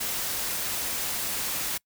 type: noise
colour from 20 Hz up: white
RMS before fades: -30 dBFS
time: 0-1.78 s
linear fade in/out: 10 ms
effects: noise-tail reverb RT60 0.1 s tail -25 dB re dry